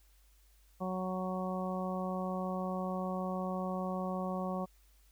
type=harmonic tone; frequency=185.3 Hz; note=F#3; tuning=3 cents sharp; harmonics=1 / 2 / 3 / 4 / 5 / 6; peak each=-36 / -44 / -40 / -42 / -47 / -43 dBFS; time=0.8-4.66 s; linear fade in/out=20 ms; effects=added 50 Hz sine -62 dBFS peak until 5.11 s + white hiss -70 dBFS RMS until 5.11 s